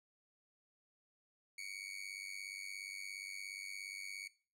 sawtooth tone with amplitude modulation, 2236 Hz, C#7, 14 cents sharp, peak -37 dBFS, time 1.58-4.28 s, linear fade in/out 5 ms, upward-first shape sine, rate 97.1 Hz, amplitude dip 85%, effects noise-tail reverb RT60 0.4 s tail -19 dB re dry + low-pass 11000 Hz 12 dB/octave

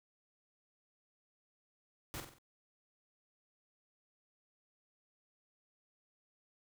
pink noise with echo, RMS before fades -43 dBFS, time 2.14-2.2 s, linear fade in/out 0 ms, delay 46 ms, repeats 4, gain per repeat -6 dB, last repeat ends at 2.384 s, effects none

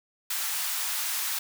white high-pass noise, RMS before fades -30 dBFS, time 0.3-1.39 s, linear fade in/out 5 ms, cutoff 810 Hz, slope 24 dB/octave, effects none

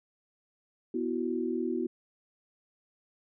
sine chord, B suspended fourth, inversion none, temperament equal, 246.9 / 329.6 / 370 Hz, B3 / E4 / F#4, 0 / 0 / 0 cents, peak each -33 dBFS, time 0.94-1.87 s, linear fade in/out 5 ms, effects none

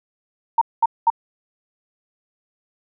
sine tone bursts, 920 Hz, A#5, 23 cents flat, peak -11 dBFS, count 3, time 0.58-1.102 s, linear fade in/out 5 ms, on 34 ms, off 210 ms, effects none

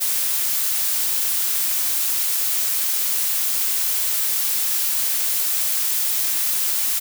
blue noise, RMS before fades -21 dBFS, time 0-7 s, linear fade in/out 20 ms, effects none

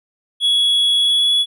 triangle tone with pitch glide, 3361 to 3388 Hz, G#7 to G#7, +20 to +34 cents, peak -11 dBFS, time 0.4-1.46 s, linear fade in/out 50 ms, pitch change +14 cents, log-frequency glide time 0.97-1.31 s, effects none

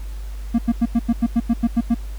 triangle tone bursts, 233.1 Hz, A#3, in tune, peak -11 dBFS, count 11, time 0.54-1.946 s, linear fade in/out 10 ms, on 46 ms, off 90 ms, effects added 50 Hz sine -27 dBFS peak until 2.18 s + pink hiss -47 dBFS RMS until 2.18 s

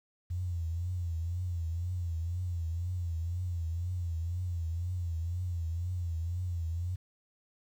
sine tone with vibrato, 86.2 Hz, F2, 22 cents flat, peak -31 dBFS, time 0.3-6.96 s, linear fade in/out 10 ms, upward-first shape triangle, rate 2 Hz, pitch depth 110 cents each way, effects 10-bit

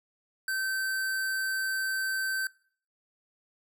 square tone, 1546 Hz, G6, 24 cents flat, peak -29 dBFS, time 0.48-2.47 s, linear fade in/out 2 ms, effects noise-tail reverb RT60 0.5 s tail -22 dB re dry

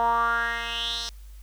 10% pulse tone with band-pass filter sweep, 233.1 Hz, A#3, in tune, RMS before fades -26 dBFS, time 0-1.09 s, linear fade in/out 0 ms, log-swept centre 820 to 4900 Hz, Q 4.8, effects added 50 Hz sine -41 dBFS peak until 1.42 s + white hiss -59 dBFS RMS until 1.42 s

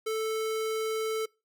square tone, 440 Hz, A4, in tune, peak -29 dBFS, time 0.06-1.26 s, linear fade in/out 10 ms, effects noise-tail reverb RT60 0.3 s tail -26 dB re dry

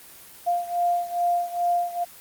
sine beating tone pair, 699 / 701.4 Hz, F5 / F5, +1 / +7 cents, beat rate 2.4 Hz, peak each -23 / -26 dBFS, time 0.46-2.05 s, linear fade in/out 20 ms, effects white hiss -46 dBFS RMS until 2.2 s + Opus 24 kbps

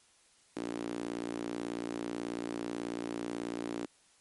sawtooth tone with high-pass filter, 58.27 Hz, A#1, in tune, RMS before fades -38 dBFS, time 0.56-3.86 s, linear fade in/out 5 ms, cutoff 300 Hz, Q 3.4, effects white hiss -65 dBFS RMS until 4.2 s + MP3 48 kbps

